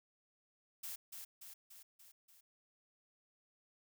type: noise with echo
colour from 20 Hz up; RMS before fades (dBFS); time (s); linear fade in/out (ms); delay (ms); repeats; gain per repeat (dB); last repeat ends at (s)
blue; -45; 0.83-0.96; 10; 290; 5; -4; 2.41
effects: none